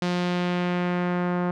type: tone with low-pass filter sweep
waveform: sawtooth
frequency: 177.6 Hz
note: F3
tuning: 29 cents sharp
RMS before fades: -25 dBFS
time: 0.02-1.51 s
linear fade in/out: 2 ms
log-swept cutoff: 4800 to 1300 Hz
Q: 1.2
effects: none